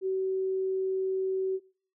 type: tone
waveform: sine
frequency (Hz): 379.6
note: F#4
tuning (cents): +44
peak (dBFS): -26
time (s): 0.01-1.6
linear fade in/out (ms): 50
effects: noise-tail reverb RT60 0.5 s tail -24 dB re dry